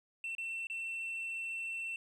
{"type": "tone with dropouts", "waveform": "sine", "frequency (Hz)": 2693, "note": "E7", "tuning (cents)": 36, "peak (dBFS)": -34, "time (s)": [0.24, 1.96], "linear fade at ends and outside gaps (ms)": 2, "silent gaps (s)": [[0.351, 0.382], [0.67, 0.699]], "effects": ["tanh soft clip ceiling -36 dBFS", "12-bit"]}